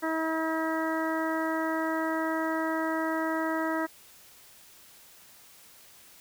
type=harmonic tone; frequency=320.9 Hz; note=E4; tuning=46 cents flat; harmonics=1 / 2 / 3 / 4 / 5 / 6; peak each=-30 / -33 / -35 / -36 / -37 / -38 dBFS; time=0.02-3.87 s; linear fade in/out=20 ms; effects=white hiss -54 dBFS RMS until 6.2 s